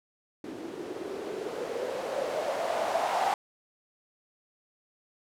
violet noise with low-pass filter sweep, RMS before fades -32 dBFS, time 0.44-3.34 s, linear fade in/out 2 ms, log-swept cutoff 310 to 790 Hz, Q 5.1, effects none

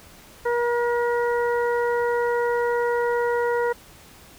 harmonic tone, 477.4 Hz, A#4, 41 cents sharp, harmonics 1 / 2 / 3 / 4, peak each -21 / -27 / -31 / -33 dBFS, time 0.45-3.73 s, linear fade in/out 10 ms, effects pink hiss -48 dBFS RMS until 4.38 s

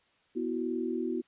sine chord, B suspended fourth, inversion none, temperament just, 246.9 / 329.3 / 370.4 Hz, B3 / E4 / F#4, 0 / -2 / +2 cents, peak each -34 dBFS, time 0.35-1.22 s, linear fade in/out 20 ms, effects white hiss -68 dBFS RMS until 1.27 s + resampled to 8000 Hz

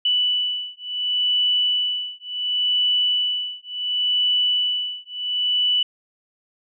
sine beating tone pair, 2969 / 2969.7 Hz, F#7 / F#7, +5 / +6 cents, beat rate 0.7 Hz, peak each -22 dBFS, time 0.05-5.83 s, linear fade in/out 5 ms, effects none

